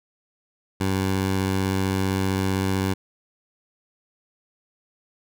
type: tone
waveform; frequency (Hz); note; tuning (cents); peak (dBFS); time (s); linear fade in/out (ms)
15% pulse; 95.6; G2; -43; -15; 0.8-2.94; 10
effects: none